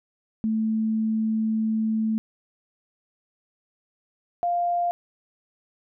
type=tone pair in turn; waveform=sine; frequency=220 / 698.5 Hz; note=A3 / F5; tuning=0 / 0 cents; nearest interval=octave + minor sixth; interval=2000 cents; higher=second; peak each=-21 dBFS; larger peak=neither; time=0.44-2.18 / 4.43-4.91 s; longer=first; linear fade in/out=0 ms; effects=none